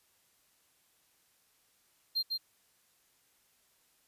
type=tone with echo; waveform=triangle; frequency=4186 Hz; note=C8; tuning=in tune; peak=-27 dBFS; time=2.15-2.23 s; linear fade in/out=20 ms; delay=150 ms; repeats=1; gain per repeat=-3 dB; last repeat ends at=2.38 s; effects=white hiss -70 dBFS RMS until 4.07 s + resampled to 32000 Hz